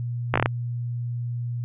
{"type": "slowing click train", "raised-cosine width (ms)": 0.5, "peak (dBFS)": -4, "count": 6, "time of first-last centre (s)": [0.34, 0.459], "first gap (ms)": 16, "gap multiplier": 1.2, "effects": ["added 120 Hz sine -26 dBFS peak until 1.64 s", "resampled to 8000 Hz"]}